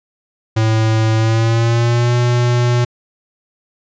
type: tone with pitch glide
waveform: square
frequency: 110.7 to 121.42 Hz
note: A2 to B2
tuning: +11 to -29 cents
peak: -12 dBFS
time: 0.56-2.85 s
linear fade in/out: 10 ms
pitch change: +160 cents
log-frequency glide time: 1.16-2.15 s
effects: resampled to 16000 Hz